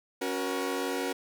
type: chord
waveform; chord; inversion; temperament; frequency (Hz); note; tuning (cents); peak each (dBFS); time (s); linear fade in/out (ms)
sawtooth; F# major; second; equal with one note detuned; 277.2 / 370 / 476.2; C#4 / F#4 / A#4; 0 / 0 / +37; -30; 0.21-1.13; 10
effects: none